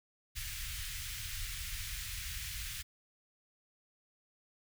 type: band-stop noise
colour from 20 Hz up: pink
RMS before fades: -41 dBFS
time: 0.35-2.83 s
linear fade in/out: 20 ms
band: 100 to 1800 Hz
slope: 24 dB/octave
effects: none